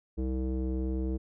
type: tone with low-pass filter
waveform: square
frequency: 64.4 Hz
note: C2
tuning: 27 cents flat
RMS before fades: -31 dBFS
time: 0.17-1.18 s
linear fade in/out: 20 ms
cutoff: 380 Hz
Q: 3.8
effects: none